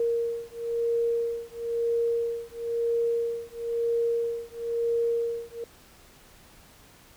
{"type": "beating tone pair", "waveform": "sine", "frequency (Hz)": [466, 467], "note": ["A#4", "A#4"], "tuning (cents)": [-1, 3], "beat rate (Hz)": 1, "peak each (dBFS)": -28, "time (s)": [0, 5.64], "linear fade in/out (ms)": 2, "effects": ["pink hiss -54 dBFS RMS until 7.16 s"]}